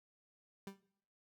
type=tone with exponential decay; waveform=30% pulse; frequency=196 Hz; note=G3; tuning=in tune; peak=-39 dBFS; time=0.67-0.8 s; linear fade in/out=2 ms; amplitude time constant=27 ms; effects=noise-tail reverb RT60 0.7 s tail -20 dB re dry